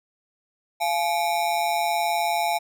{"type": "ring-modulated tone", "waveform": "square", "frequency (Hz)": 771, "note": "G5", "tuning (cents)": -29, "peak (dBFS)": -19, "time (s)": [0.8, 2.59], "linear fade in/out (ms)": 20, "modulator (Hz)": 79.4, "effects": []}